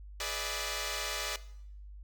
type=chord; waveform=5% pulse; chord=E dominant seventh; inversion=first; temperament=equal with one note detuned; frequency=415.3 / 493.9 / 587.3 / 650.9 Hz; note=G#4 / B4 / D5 / E5; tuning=0 / 0 / 0 / -22 cents; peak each=-30 / -30 / -26 / -30 dBFS; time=0.2-1.36 s; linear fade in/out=2 ms; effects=noise-tail reverb RT60 0.7 s tail -17 dB re dry + added 50 Hz sine -45 dBFS peak until 2.03 s